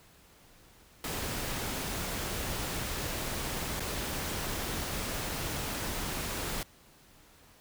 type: noise with dropouts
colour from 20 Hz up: pink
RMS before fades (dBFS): -35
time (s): 1.04-6.63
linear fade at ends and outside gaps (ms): 2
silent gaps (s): 3.797-3.803
effects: pink hiss -59 dBFS RMS until 7.6 s